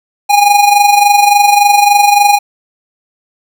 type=tone with amplitude modulation; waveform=square; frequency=818 Hz; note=G#5; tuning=26 cents flat; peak=-3 dBFS; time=0.29-2.39 s; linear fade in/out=20 ms; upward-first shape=sine; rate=23.5 Hz; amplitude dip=60%; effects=none